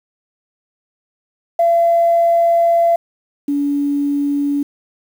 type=tone pair in turn; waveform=sine; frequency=679 / 285.5 Hz; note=F5 / D4; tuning=-49 / -49 cents; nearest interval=octave + minor third; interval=1500 cents; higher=first; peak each=-9 / -14 dBFS; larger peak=first; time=1.59-2.96 / 3.48-4.63 s; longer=first; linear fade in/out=5 ms; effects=tanh soft clip ceiling -5 dBFS + 7-bit

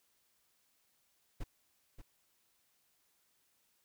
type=noise with echo; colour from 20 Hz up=brown; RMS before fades=-39 dBFS; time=1.4-1.44 s; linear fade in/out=10 ms; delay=580 ms; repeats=1; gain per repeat=-10 dB; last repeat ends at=2.02 s; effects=white hiss -75 dBFS RMS until 3.84 s

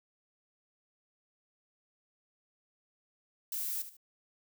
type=noise with echo; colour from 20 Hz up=violet; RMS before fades=-36 dBFS; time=3.52-3.82 s; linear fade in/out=2 ms; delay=74 ms; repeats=2; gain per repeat=-11 dB; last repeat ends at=3.968 s; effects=none

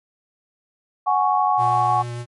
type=chord; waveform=sine; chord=F# suspended second; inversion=none; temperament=just; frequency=740 / 832.5 / 1110 Hz; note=F#5 / G#5 / C#6; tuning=0 / +4 / +2 cents; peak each=-20 dBFS; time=1.06-2.03 s; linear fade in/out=20 ms
type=tone with vibrato; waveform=square; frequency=119.9 Hz; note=A#2; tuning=49 cents sharp; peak=-28 dBFS; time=1.57-2.26 s; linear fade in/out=50 ms; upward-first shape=triangle; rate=6.7 Hz; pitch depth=12 cents each way
effects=MP3 48 kbps

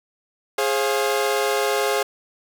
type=chord; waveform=sawtooth; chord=F minor; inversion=first; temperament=equal with one note detuned; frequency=415.3 / 536.1 / 698.5 Hz; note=Ab4 / C5 / F5; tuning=0 / +42 / 0 cents; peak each=-18 / -20 / -23 dBFS; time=0.58-2.03 s; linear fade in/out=5 ms; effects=none

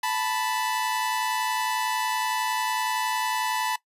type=tone pair together; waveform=sawtooth; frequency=876.9 / 987.8 Hz; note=A5 / B5; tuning=-6 / 0 cents; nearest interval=major second; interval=206 cents; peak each=-24 dBFS; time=0.03-3.76 s; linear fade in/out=5 ms; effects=noise-tail reverb RT60 0.1 s tail -19 dB re dry + resampled to 32000 Hz

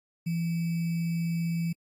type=tone with sample-and-hold; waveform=sine; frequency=167.6 Hz; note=E3; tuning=29 cents sharp; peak=-26 dBFS; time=0.26-1.73 s; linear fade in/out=10 ms; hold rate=2450 Hz; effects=AAC 64 kbps

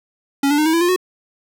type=tone with pitch steps; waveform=square; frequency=278.4 / 291.6 / 305.4 / 319.8 / 334.9 / 350.8 / 367.4 Hz; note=C#4 / D4 / D#4 / D#4 / E4 / F4 / F#4; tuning=+8 / -12 / -32 / +48 / +27 / +8 / -12 cents; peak=-14 dBFS; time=0.43-0.962 s; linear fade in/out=5 ms; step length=76 ms; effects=none

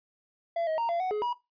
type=tone with pitch steps; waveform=triangle; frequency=676 / 633 / 928 / 684 / 743 / 421.6 / 966 Hz; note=E5 / D#5 / A#5 / F5 / F#5 / G#4 / B5; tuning=+43 / +30 / -8 / -36 / +7 / +26 / -39 cents; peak=-25 dBFS; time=0.56-1.33 s; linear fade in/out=5 ms; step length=110 ms; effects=noise-tail reverb RT60 0.2 s tail -17 dB re dry + resampled to 11025 Hz

